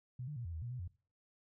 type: tone with pitch steps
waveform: sine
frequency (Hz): 125.8 / 148.4 / 119.5 / 84.9 / 79.9 / 119.9 / 125.9 / 88.4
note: B2 / D3 / A#2 / F2 / D#2 / A#2 / B2 / F2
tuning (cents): +32 / +18 / +43 / -48 / +47 / +49 / +34 / +22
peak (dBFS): -40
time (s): 0.19-0.878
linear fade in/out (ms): 5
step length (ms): 86
effects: noise-tail reverb RT60 0.4 s tail -20 dB re dry